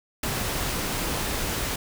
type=noise with ADSR envelope; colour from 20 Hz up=pink; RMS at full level=-24 dBFS; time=0.23-1.76 s; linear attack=5 ms; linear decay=5 ms; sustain=-4 dB; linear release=5 ms; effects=none